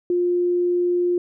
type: tone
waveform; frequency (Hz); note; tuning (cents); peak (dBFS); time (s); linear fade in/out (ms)
sine; 353.3; F4; +20; -17; 0.1-1.18; 2
effects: none